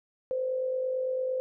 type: tone with amplitude modulation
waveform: sine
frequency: 515 Hz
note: C5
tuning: 28 cents flat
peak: -25 dBFS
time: 0.31-1.4 s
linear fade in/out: 0 ms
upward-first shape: sine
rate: 48.9 Hz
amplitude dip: 45%
effects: none